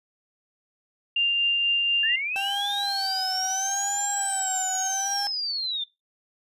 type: tone with tremolo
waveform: sine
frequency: 2794 Hz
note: F7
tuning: in tune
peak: -19 dBFS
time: 1.16-2.16 s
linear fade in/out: 5 ms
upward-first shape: triangle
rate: 4.1 Hz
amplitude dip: 25%
type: linear two-way sweep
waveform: sine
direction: up then down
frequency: 1699 to 8100 to 3537 Hz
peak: -26 dBFS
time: 2.03-5.84 s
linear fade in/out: 5 ms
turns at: 4.31 s
type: tone with vibrato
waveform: 35% pulse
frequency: 780 Hz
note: G5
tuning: 9 cents flat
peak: -27 dBFS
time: 2.36-5.27 s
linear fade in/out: 0 ms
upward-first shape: sine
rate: 0.76 Hz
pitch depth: 65 cents each way
effects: noise-tail reverb RT60 0.2 s tail -18 dB re dry + resampled to 32000 Hz